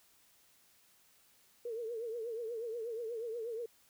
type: tone with vibrato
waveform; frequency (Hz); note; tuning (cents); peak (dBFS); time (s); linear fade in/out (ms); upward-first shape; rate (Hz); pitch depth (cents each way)
sine; 460; A#4; -23; -37; 1.65-3.66; 5; triangle; 8.3; 110
effects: white hiss -67 dBFS RMS until 3.89 s